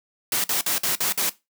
white noise bursts, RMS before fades -23 dBFS, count 6, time 0.32-1.295 s, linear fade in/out 2 ms, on 120 ms, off 51 ms, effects noise-tail reverb RT60 0.2 s tail -17 dB re dry + high-pass 150 Hz 12 dB/octave

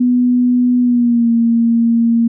sine tone with pitch glide, 246.9 to 231.7 Hz, B3 to A#3, 0 to -10 cents, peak -9 dBFS, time 0-2.28 s, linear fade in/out 10 ms, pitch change -110 cents, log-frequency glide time 0.8-1.3 s, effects none

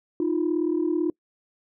sine tone pair together, 311.1 / 349.2 Hz, D#4 / F4, 0 / 0 cents, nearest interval major second, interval 200 cents, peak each -23 dBFS, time 0.2-1.1 s, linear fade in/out 2 ms, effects noise-tail reverb RT60 0.1 s tail -26 dB re dry + tanh soft clip ceiling -16 dBFS

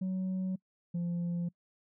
sine tone pair in turn, 187 / 173.01 Hz, F#3 / F3, +19 / -16 cents, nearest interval minor second, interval 135 cents, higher first, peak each -28 dBFS, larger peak neither, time 0.01-0.56 / 0.94-1.49 s, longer neither, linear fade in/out 10 ms, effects noise-tail reverb RT60 0.1 s tail -26 dB re dry + tanh soft clip ceiling -30 dBFS

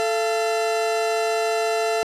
40% pulse tone pair together, 440.1 / 683 Hz, A4 / F5, 0 / -39 cents, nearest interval minor sixth, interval 761 cents, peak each -22 dBFS, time 0-2.03 s, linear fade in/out 0 ms, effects low-pass 9000 Hz 12 dB/octave

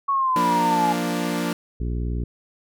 sine exponential sweep, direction down, 1116 to 840 Hz, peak -18 dBFS, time 0.08-0.93 s, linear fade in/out 10 ms
sawtooth chord, Bb major, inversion second, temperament equal, 174.61 / 233.1 / 293.7 Hz, F3 / Bb3 / D4, 0 / 0 / 0 cents, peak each -23 dBFS, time 0.36-1.53 s, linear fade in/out 2 ms
harmonic tone, 59.9 Hz, A#1, 48 cents sharp, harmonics 1 / 2 / 3 / 4 / 5 / 6 / 7, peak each -24 / -30 / -34 / -36 / -38 / -40 / -41 dBFS, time 1.8-2.24 s, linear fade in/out 5 ms
effects none

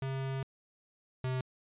square tone pair in turn, 134.2 / 128.95 Hz, C3 / C3, +44 / -25 cents, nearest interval minor second, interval 69 cents, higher first, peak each -34 / -32 dBFS, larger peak second, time 0.02-0.43 / 1.24-1.41 s, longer first, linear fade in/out 2 ms, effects resampled to 8000 Hz

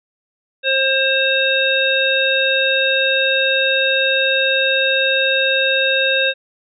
harmonic tone, 533 Hz, C5, 32 cents sharp, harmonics 1 / 3 / 5 / 7, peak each -19 / -19 / -19 / -19 dBFS, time 0.63-6.34 s, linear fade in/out 50 ms, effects none

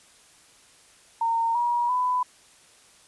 sine tone with pitch steps, 917 / 957 / 998.8 Hz, A#5 / A#5 / B5, -29 / +45 / +19 cents, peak -21 dBFS, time 1.21-2.23 s, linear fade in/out 5 ms, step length 340 ms, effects white hiss -55 dBFS RMS until 3.07 s + resampled to 24000 Hz

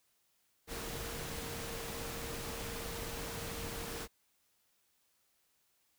sine tone in noise, 462 Hz, A#4, 16 cents flat, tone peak -48 dBFS, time 0.67-4.08 s, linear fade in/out 50 ms, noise pink, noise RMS -42 dBFS, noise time 0.67-4.08 s, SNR -9 dB, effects white hiss -75 dBFS RMS until 5.98 s

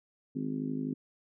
harmonic tone, 51.91 Hz, G#1, in tune, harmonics 3 / 4 / 5 / 6 / 7 / 8, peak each -39 / -41 / -33 / -45 / -45 / -47 dBFS, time 0.35-0.94 s, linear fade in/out 10 ms, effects none

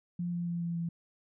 sine tone with pitch steps, 174.61 / 173.1 / 171.61 / 170.13 / 168.66 Hz, F3 / F3 / F3 / F3 / E3, 0 / -15 / -30 / -45 / +40 cents, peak -31 dBFS, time 0.19-0.89 s, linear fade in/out 5 ms, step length 140 ms, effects none

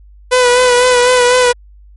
sawtooth tone with vibrato, 496.2 Hz, B4, 8 cents sharp, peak -3 dBFS, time 0.31-1.53 s, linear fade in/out 20 ms, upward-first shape sine, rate 4 Hz, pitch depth 33 cents each way, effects added 50 Hz sine -37 dBFS peak until 1.96 s + MP3 48 kbps

